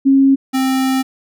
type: tone pair in turn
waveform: sine / square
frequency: 271.5 / 263.3 Hz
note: C#4 / C4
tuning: -36 / +11 cents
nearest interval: minor second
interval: 53 cents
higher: first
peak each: -7 / -14 dBFS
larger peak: first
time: 0.05-0.36 / 0.53-1.03 s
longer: second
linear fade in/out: 20 ms
effects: none